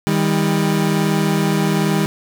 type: tone pair together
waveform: 30% pulse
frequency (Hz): 158.3 / 199.45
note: D#3 / G3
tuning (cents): +30 / +30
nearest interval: major third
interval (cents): 400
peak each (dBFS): -15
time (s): 0.07-2.06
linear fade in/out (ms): 0
effects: none